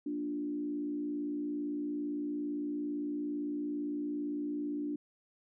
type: tone with frequency modulation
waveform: sine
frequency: 293.7 Hz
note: D4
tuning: in tune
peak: -33 dBFS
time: 0.06-4.96 s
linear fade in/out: 5 ms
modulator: 57.7 Hz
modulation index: 0.59
effects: none

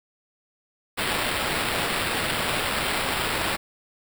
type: noise with sample-and-hold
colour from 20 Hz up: white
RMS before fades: -26 dBFS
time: 0.97-3.57 s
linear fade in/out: 20 ms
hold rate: 6300 Hz
effects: none

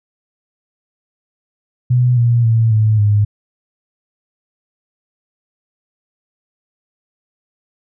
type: tone with pitch steps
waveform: sine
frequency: 124.1 / 118.7 / 113.54 / 108.6 / 103.87 Hz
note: B2 / A#2 / A#2 / A2 / G#2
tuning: +9 / +32 / -45 / -22 / +1 cents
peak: -9 dBFS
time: 1.9-3.25 s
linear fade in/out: 10 ms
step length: 270 ms
effects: none

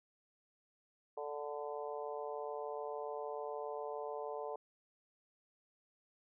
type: harmonic tone with a mistuned harmonic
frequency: 146.83 Hz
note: D3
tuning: in tune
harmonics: 3 / 4 / 5 / 6 / 7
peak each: -43 / -45 / -47 / -49 / -50 dBFS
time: 1.17-4.56 s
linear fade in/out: 5 ms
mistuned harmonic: 7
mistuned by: -17 cents
effects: none

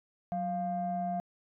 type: tone pair together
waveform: sine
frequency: 184.99 / 698 Hz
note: F#3 / F5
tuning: 0 / -1 cents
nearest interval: octave + major seventh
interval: 2299 cents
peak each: -34 / -31 dBFS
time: 0.32-1.2 s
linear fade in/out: 0 ms
effects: tanh soft clip ceiling -25 dBFS

